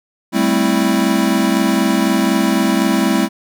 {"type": "chord", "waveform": "square", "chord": "A minor seventh", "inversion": "third", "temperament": "equal", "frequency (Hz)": [196, 220, 261.6, 329.6], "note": ["G3", "A3", "C4", "E4"], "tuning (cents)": [0, 0, 0, 0], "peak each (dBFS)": -19, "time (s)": [0.32, 3.29], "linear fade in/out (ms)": 50, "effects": []}